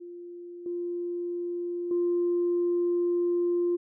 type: tone with level steps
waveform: sine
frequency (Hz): 349.2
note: F4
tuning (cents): 0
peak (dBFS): -39 / -29 / -22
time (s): 0-3.77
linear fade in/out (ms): 20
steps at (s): 0.66 / 1.91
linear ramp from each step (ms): 2
effects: tanh soft clip ceiling -19 dBFS